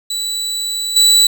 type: tone with level steps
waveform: 30% pulse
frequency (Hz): 3951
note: B7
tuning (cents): 0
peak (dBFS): -16 / -5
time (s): 0.1-1.27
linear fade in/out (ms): 5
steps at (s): 0.96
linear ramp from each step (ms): 5
effects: none